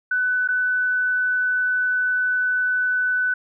sine tone with dropouts, 1498 Hz, F#6, 21 cents sharp, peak -18 dBFS, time 0.11-3.34 s, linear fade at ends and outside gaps 5 ms, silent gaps 0.477-0.486 s, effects none

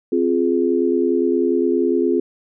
sine chord, F minor, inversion second, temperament just, 261.9 / 349.2 / 419.1 Hz, C4 / F4 / Ab4, +2 / 0 / +16 cents, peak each -20 / -18 / -20 dBFS, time 0.12-2.2 s, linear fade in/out 5 ms, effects none

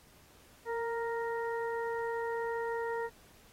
harmonic tone with a mistuned harmonic, 466.2 Hz, A#4, in tune, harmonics 1 / 2 / 3 / 4, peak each -34 / -38 / -46 / -43 dBFS, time 0.65-3.1 s, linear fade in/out 50 ms, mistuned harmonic 1, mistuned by -21 cents, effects pink hiss -61 dBFS RMS until 3.52 s + AAC 48 kbps

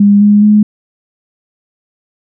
sine tone with pitch steps, 202.9 / 206.6 / 210.3 Hz, G#3 / G#3 / G#3, -40 / -9 / +22 cents, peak -3 dBFS, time 0-0.63 s, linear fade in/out 5 ms, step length 210 ms, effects none

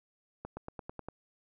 accelerating click train, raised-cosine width 1 ms, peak -26 dBFS, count 7, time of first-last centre 0.45-1.086 s, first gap 120 ms, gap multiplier 0.95, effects none

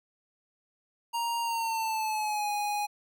square tone with pitch glide, 935 to 828.2 Hz, A#5 to G#5, +5 to -5 cents, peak -29 dBFS, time 1.13-2.87 s, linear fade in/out 20 ms, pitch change -210 cents, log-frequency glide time 1.41-2.5 s, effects none

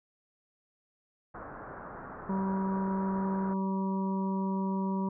white low-pass noise, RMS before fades -44 dBFS, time 1.34-3.54 s, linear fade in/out 10 ms, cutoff 1500 Hz, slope 48 dB/octave
harmonic tone, 192.4 Hz, G3, 32 cents flat, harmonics 1 / 2 / 3 / 5 / 6, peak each -29 / -39 / -45 / -37 / -49 dBFS, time 2.29-5.09 s, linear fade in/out 5 ms
effects none

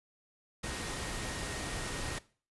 sine tone in noise, 1864.7 Hz, A#6, in tune, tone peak -48 dBFS, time 0.63-2.19 s, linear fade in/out 10 ms, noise pink, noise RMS -38 dBFS, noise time 0.63-2.19 s, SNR -13 dB, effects noise-tail reverb RT60 0.4 s tail -19 dB re dry + resampled to 24000 Hz

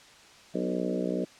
harmonic tone with a mistuned harmonic, 61.74 Hz, B1, in tune, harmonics 3 / 4 / 5 / 6 / 7 / 8 / 9 / 10, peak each -33 / -34 / -35 / -36 / -36 / -37 / -38 / -38 dBFS, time 0.54-1.25 s, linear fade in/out 10 ms, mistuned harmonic 5, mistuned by -21 cents, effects white hiss -53 dBFS RMS until 1.39 s + low-pass 6000 Hz 12 dB/octave

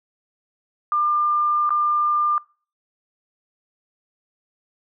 sine tone with dropouts, 1198 Hz, D6, 34 cents sharp, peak -17 dBFS, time 0.92-2.38 s, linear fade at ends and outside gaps 1 ms, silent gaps 1.693-1.705 s, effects noise-tail reverb RT60 0.4 s tail -25 dB re dry

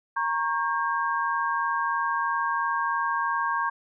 sine tone cluster, 935 / 1098 / 1602 Hz, A#5 / C#6 / G6, +5 / -17 / +37 cents, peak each -28 / -27 / -29 dBFS, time 0.16-3.7 s, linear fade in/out 10 ms, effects none

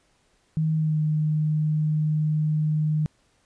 sine tone with pitch glide, 157.6 to 153.56 Hz, D#3 to D#3, +23 to -22 cents, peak -20 dBFS, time 0.57-3.06 s, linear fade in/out 0 ms, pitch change -45 cents, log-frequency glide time 0.75-0.99 s, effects pink hiss -65 dBFS RMS until 3.45 s + resampled to 22050 Hz

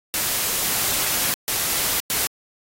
white noise bursts at uneven times, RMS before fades -22 dBFS, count 3, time 0.14-1.34 / 1.48-2 / 2.1-2.27 s, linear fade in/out 0 ms, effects AAC 48 kbps

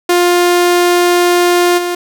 sawtooth tone with level steps, 352.3 Hz, F4, 15 cents sharp, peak -4 / -11 dBFS, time 0.09-1.95 s, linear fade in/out 5 ms, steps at 1.77 s, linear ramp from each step 20 ms, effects none

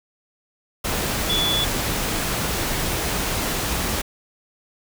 sine tone in noise, 3434 Hz, A7, 43 cents flat, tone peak -20 dBFS, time 1.29-1.65 s, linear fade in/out 10 ms, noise pink, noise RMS -24 dBFS, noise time 0.84-4.02 s, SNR +1 dB, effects none

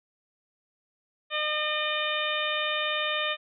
harmonic tone, 607 Hz, D#5, 43 cents flat, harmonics 1 / 2 / 3 / 4 / 5 / 6, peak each -33 / -33 / -33 / -33 / -33 / -33 dBFS, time 1.3-3.37 s, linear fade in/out 50 ms, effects none

